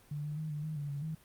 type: tone with pitch steps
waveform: sine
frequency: 147 / 149.5 / 156.2 / 148.7 / 155.9 / 144.8 / 141.9 / 158.2 Hz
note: D3 / D3 / D#3 / D3 / D#3 / D3 / C#3 / D#3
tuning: +2 / +31 / +7 / +22 / +4 / -24 / +41 / +29 cents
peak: -35 dBFS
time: 0.11-1.15 s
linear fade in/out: 5 ms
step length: 130 ms
effects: pink hiss -62 dBFS RMS until 1.24 s + Opus 32 kbps